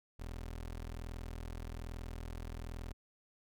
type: tone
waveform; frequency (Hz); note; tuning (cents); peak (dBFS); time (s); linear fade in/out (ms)
25% pulse; 41.2; E1; 0; -38; 0.19-2.93; 10
effects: none